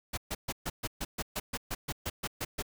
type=noise bursts; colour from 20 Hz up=pink; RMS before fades=-34 dBFS; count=15; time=0.13-2.625 s; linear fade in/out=10 ms; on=45 ms; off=130 ms; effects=none